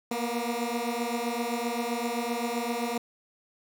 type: beating tone pair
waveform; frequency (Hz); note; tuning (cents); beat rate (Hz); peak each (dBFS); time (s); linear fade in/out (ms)
15% pulse; 233.1 / 240.8; A#3 / B3; 0 / -44; 7.7; -25 / -25; 0.11-2.98; 5
effects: none